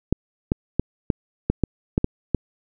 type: clicks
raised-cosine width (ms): 3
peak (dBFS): -5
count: 9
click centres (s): 0.126 / 0.519 / 0.796 / 1.102 / 1.5 / 1.637 / 1.979 / 2.044 / 2.347
effects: none